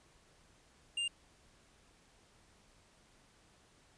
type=tone; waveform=square; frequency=2800 Hz; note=F7; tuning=4 cents sharp; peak=-34 dBFS; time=0.97-1.08 s; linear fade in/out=5 ms; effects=pink hiss -66 dBFS RMS until 3.97 s + resampled to 22050 Hz